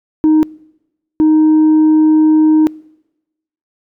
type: tone pair in turn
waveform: sine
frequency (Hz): 311.1 / 311.1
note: D#4 / D#4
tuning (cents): 0 / 0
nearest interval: unison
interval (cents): 0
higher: neither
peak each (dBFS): -4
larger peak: neither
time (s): 0.24-0.43 / 1.2-2.67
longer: second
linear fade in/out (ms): 0
effects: noise-tail reverb RT60 1.0 s tail -26 dB re dry + tanh soft clip ceiling -5 dBFS